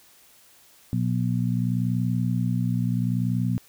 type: harmonic tone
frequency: 60.7 Hz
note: B1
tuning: 29 cents flat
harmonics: 2 / 3 / 4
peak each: -24 / -26 / -29 dBFS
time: 0.93-3.58 s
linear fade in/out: 0 ms
effects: white hiss -55 dBFS RMS until 3.68 s